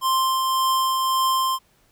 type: tone with tremolo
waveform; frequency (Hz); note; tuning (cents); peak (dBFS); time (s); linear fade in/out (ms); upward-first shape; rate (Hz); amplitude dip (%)
square; 1050; C6; +6; -18; 0.01-1.59; 50; triangle; 1.8; 30
effects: pink hiss -61 dBFS RMS until 1.91 s